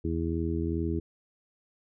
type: harmonic tone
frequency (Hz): 82.41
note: E2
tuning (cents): 0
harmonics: 1 / 2 / 3 / 4 / 5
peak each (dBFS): -31 / -35 / -35 / -32 / -37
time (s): 0.04-1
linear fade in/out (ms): 10
effects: none